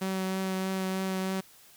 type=tone with vibrato; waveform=sawtooth; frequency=189.3 Hz; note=F#3; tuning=40 cents sharp; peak=-25 dBFS; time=0.01-1.41 s; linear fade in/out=10 ms; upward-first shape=triangle; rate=3.2 Hz; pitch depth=14 cents each way; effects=white hiss -56 dBFS RMS until 1.76 s